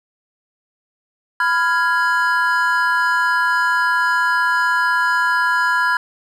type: chord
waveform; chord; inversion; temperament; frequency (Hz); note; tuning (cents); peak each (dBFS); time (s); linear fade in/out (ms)
triangle; F diminished; second; equal with one note detuned; 997.5 / 1396.9 / 1661.2; Cb6 / F6 / Ab6; +17 / 0 / 0; -17; 1.4-5.97; 2
effects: none